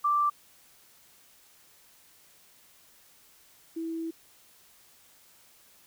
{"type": "tone pair in turn", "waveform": "sine", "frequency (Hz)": [1174.7, 327.7], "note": ["D6", "E4"], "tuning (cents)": [0, -10], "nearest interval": "octave + minor seventh", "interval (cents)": 2210, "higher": "first", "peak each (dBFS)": [-22, -31], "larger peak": "first", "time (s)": [[0.04, 0.3], [3.76, 4.11]], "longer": "second", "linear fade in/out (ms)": 10, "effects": ["white hiss -59 dBFS RMS until 5.86 s"]}